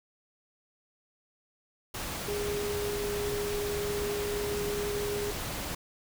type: tone in noise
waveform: sine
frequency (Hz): 411.1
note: G#4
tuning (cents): -18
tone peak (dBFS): -31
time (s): 2.28-5.31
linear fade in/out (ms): 5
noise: pink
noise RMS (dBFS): -36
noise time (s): 1.94-5.75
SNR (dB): +2
effects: none